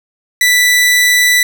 sawtooth tone, 1975.5 Hz, B6, in tune, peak -4 dBFS, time 0.41-1.43 s, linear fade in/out 2 ms, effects none

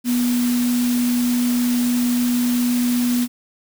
sine tone in noise, 243.8 Hz, B3, 22 cents flat, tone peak -16 dBFS, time 0.04-3.28 s, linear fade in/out 50 ms, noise white, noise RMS -29 dBFS, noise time 0.04-3.28 s, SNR +10 dB, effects none

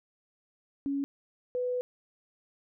sine tone pair in turn, 279 / 497.1 Hz, C#4 / B4, +11 / +11 cents, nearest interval minor seventh, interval 1000 cents, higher second, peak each -28 dBFS, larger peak neither, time 0.86-1.04 / 1.55-1.81 s, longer second, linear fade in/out 0 ms, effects none

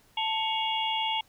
sine tone cluster, 884 / 2220 / 2827 / 3341 Hz, A5 / C#7 / F7 / G#7, +8 / +2 / +20 / +10 cents, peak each -29 / -36 / -32 / -33 dBFS, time 0.17-1.21 s, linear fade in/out 5 ms, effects pink hiss -62 dBFS RMS until 1.28 s

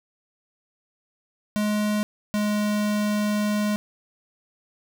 square tone pair in turn, 210 / 209.1 Hz, G#3 / G#3, +19 / +12 cents, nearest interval unison, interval 7 cents, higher first, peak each -22 dBFS, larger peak neither, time 1.56-2.03 / 2.34-3.76 s, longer second, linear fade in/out 0 ms, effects none

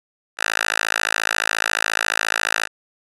5% pulse tone with high-pass filter, 54.3 Hz, A1, 22 cents flat, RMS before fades -22 dBFS, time 0.37-2.68 s, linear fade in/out 50 ms, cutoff 1400 Hz, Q 1.7, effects resampled to 24000 Hz

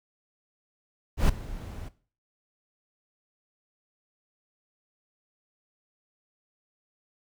brown noise with ADSR envelope, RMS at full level -17 dBFS, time 1.17-1.89 s, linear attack 120 ms, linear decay 7 ms, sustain -21 dB, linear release 14 ms, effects noise-tail reverb RT60 0.4 s tail -17 dB re dry

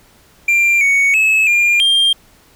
triangle tone with pitch steps, 2376 / 2228 / 2590 / 2405 / 3195 Hz, D7 / C#7 / E7 / D7 / G7, +20 / +8 / -31 / +41 / +32 cents, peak -8 dBFS, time 0.48-2.13 s, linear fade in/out 5 ms, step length 330 ms, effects pink hiss -49 dBFS RMS until 2.55 s

